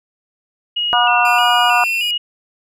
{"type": "tone with vibrato", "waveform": "sine", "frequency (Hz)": 2794, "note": "F7", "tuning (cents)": 0, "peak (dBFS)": -16, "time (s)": [0.76, 2.18], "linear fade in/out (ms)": 10, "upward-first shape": "square", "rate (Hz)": 1.6, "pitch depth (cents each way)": 56}
{"type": "harmonic tone", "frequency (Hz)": 241.5, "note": "B3", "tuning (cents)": -39, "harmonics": [3, 4, 5, 6], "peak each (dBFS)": [-16, -17, -18, -19], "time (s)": [0.93, 1.84], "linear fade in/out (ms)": 0}
{"type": "tone with pitch glide", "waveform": "sawtooth", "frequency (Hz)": [2430, 2451], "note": ["D#7", "D#7"], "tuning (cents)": [-42, -27], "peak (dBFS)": -22, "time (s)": [1.25, 2.11], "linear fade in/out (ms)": 2, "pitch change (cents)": 15, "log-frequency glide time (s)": [1.46, 1.96]}
{"effects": []}